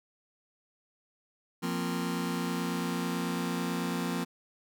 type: chord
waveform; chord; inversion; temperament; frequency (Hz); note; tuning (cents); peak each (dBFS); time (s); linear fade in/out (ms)
sawtooth; F suspended fourth; none; just; 174.61 / 232.8 / 261.9; F3 / Bb3 / C4; 0 / -2 / +2; -29 / -31 / -31; 1.62-4.25; 20
effects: none